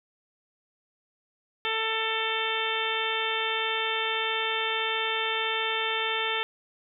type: harmonic tone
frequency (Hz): 444.6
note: A4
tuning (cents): +18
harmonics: 1 / 2 / 3 / 4 / 5 / 6 / 7 / 8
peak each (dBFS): -34 / -34 / -34 / -34 / -34 / -34 / -34 / -34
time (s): 1.65-6.43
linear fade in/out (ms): 0
effects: none